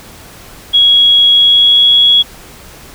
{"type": "tone with pitch glide", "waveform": "sine", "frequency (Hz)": [3322, 3343], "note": ["G#7", "G#7"], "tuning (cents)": [0, 11], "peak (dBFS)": -4, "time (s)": [0.73, 2.23], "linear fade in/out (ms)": 20, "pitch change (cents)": 11, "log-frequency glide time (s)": [1.32, 1.84], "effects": ["pink hiss -35 dBFS RMS until 2.94 s"]}